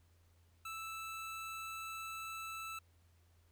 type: tone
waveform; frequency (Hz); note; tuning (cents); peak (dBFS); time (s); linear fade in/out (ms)
25% pulse; 1318.5; E6; 0; -39; 0.65-2.79; 5
effects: added 85 Hz sine -66 dBFS peak until 3.51 s + pink hiss -75 dBFS RMS until 3.51 s